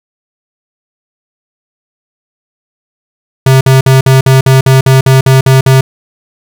square tone bursts, 132.4 Hz, C3, 21 cents sharp, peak -3 dBFS, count 12, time 3.46-5.81 s, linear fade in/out 5 ms, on 150 ms, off 50 ms, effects none

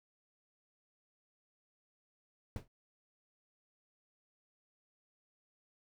brown noise with exponential decay, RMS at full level -37 dBFS, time 2.56-2.68 s, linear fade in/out 2 ms, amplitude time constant 26 ms, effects none

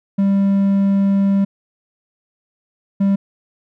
triangle tone pair in turn, 197.2 / 197.2 Hz, G3 / G3, +11 / +11 cents, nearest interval unison, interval 0 cents, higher neither, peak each -10 dBFS, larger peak neither, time 0.18-1.45 / 3-3.16 s, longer first, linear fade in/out 10 ms, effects none

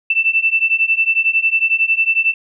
sine beating tone pair, 2659 / 2670 Hz, E7 / E7, +14 / +22 cents, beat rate 11 Hz, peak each -16 / -15 dBFS, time 0.1-2.34 s, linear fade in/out 5 ms, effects none

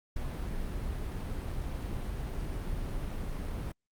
brown noise, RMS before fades -35 dBFS, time 0.16-3.72 s, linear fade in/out 5 ms, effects Opus 48 kbps

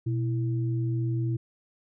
sine tone pair together, 121.73 / 329.6 Hz, B2 / E4, -25 / 0 cents, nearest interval octave + perfect fourth, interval 1725 cents, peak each -25 / -34 dBFS, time 0.06-1.37 s, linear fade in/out 10 ms, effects none

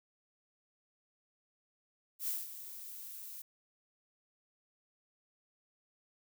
violet noise with ADSR envelope, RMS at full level -35 dBFS, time 2.19-3.42 s, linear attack 84 ms, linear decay 190 ms, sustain -12 dB, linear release 4 ms, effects none

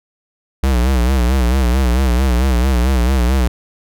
square tone with vibrato, 63.2 Hz, B1, 41 cents sharp, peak -12 dBFS, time 0.63-3.48 s, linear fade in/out 5 ms, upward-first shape sine, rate 4.5 Hz, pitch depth 120 cents each way, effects none

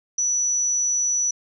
sine tone, 5920 Hz, F#8, in tune, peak -19 dBFS, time 0.18-1.31 s, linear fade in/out 5 ms, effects none

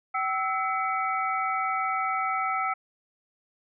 sine tone cluster, 766 / 1313 / 2034 / 2262 Hz, G5 / E6 / C7 / C#7, -40 / -7 / -50 / +34 cents, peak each -30 / -27 / -36 / -35 dBFS, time 0.14-2.74 s, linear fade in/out 10 ms, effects none

